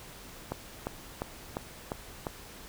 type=click train; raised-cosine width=1 ms; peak=-18 dBFS; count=6; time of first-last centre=0.52-2.268 s; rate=2.86 Hz; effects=pink hiss -48 dBFS RMS until 2.68 s